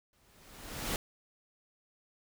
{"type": "noise with exponential growth", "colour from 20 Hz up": "pink", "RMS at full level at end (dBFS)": -32, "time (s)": [0.13, 0.96], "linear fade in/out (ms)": 1, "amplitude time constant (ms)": 180, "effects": []}